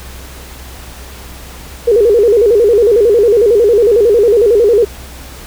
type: tone with vibrato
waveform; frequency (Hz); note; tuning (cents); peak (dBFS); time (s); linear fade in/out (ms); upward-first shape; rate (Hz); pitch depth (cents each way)
sine; 440; A4; 0; -5; 1.87-4.85; 10; square; 11; 130
effects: added 64 Hz sine -31 dBFS peak until 5.46 s + pink hiss -33 dBFS RMS until 5.46 s